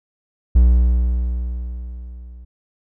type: tone with level ramp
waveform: triangle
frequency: 60.6 Hz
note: B1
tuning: 32 cents flat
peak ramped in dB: -5 to -34 dBFS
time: 0.55-2.45 s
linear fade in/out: 10 ms
effects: none